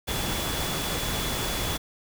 sine tone in noise, 3424 Hz, A7, 48 cents flat, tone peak -36 dBFS, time 0.07-1.78 s, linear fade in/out 20 ms, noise pink, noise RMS -29 dBFS, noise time 0.07-1.78 s, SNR -10 dB, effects none

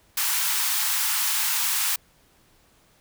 white high-pass noise, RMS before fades -24 dBFS, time 0.17-1.96 s, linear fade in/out 5 ms, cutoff 810 Hz, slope 96 dB/octave, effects pink hiss -60 dBFS RMS until 3 s

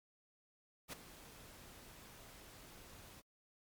pink noise with ADSR envelope, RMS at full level -43 dBFS, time 0.88-3.22 s, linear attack 48 ms, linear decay 9 ms, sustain -14 dB, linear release 27 ms, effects MP3 96 kbps

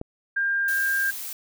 click, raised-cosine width 2 ms, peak -19 dBFS, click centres 0.014 s
sine tone, 1600 Hz, G6, 35 cents sharp, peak -21 dBFS, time 0.36-1.11 s, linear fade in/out 10 ms
blue noise, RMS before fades -34 dBFS, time 0.68-1.33 s, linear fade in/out 2 ms
effects none

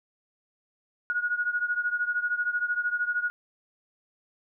sine beating tone pair, 1445 / 1458 Hz, F#6 / F#6, -41 / -26 cents, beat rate 13 Hz, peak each -27 / -30 dBFS, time 1.1-3.3 s, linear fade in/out 0 ms, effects none

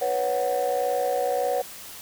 sine chord, B suspended second, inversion none, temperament just, 493.9 / 555.6 / 740.8 Hz, B4 / C#5 / F#5, 0 / +4 / +2 cents, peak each -25 dBFS, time 0.01-1.62 s, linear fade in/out 10 ms, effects tanh soft clip ceiling -17 dBFS + white hiss -41 dBFS RMS until 2.01 s

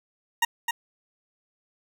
20% pulse tone with echo, 935 Hz, A#5, 5 cents sharp, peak -14 dBFS, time 0.42-0.45 s, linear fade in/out 5 ms, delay 260 ms, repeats 1, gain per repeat -5 dB, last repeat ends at 0.71 s, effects none

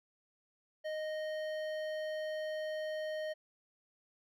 sine tone with hard clipping, 620 Hz, D#5, 6 cents flat, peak -38 dBFS, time 0.84-3.34 s, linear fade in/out 20 ms, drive 12 dB, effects none

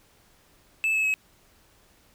triangle tone with pitch steps, 2624 / 2594 / 2564 Hz, E7 / E7 / E7, -9 / -28 / -49 cents, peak -20 dBFS, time 0.84-1.14 s, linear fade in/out 0 ms, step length 100 ms, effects pink hiss -60 dBFS RMS until 2.14 s

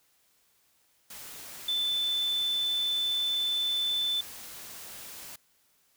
sine tone in noise, 3520 Hz, A7, in tune, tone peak -26 dBFS, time 1.68-4.21 s, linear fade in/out 5 ms, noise white, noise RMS -44 dBFS, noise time 1.1-5.36 s, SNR +15 dB, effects white hiss -68 dBFS RMS until 5.96 s

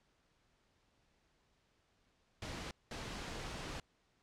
pink noise bursts at uneven times, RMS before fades -44 dBFS, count 2, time 2.42-2.71 / 2.91-3.8 s, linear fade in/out 2 ms, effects pink hiss -75 dBFS RMS until 4.22 s + low-pass 6000 Hz 12 dB/octave

